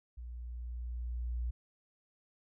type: tone with level ramp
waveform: sine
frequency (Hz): 59.9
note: A#1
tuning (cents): +48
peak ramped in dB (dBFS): -42 to -32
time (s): 0.17-1.51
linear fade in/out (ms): 10
effects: none